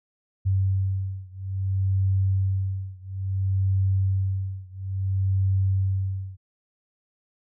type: beating tone pair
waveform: sine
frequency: 95.7 / 96.29 Hz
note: G2 / G2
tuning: -41 / -30 cents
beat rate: 0.59 Hz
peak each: -24 / -25 dBFS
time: 0.45-6.37 s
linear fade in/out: 20 ms
effects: none